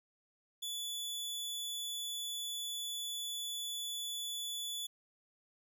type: tone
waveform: sawtooth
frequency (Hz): 3450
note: A7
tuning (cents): -35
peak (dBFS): -35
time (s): 0.62-4.87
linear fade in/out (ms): 10
effects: 12-bit